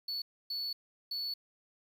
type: tone bursts at uneven times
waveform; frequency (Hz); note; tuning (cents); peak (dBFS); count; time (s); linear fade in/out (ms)
triangle; 4435; C#8; 0; -33; 3; 0.08-0.22 / 0.5-0.73 / 1.11-1.34; 5
effects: 10-bit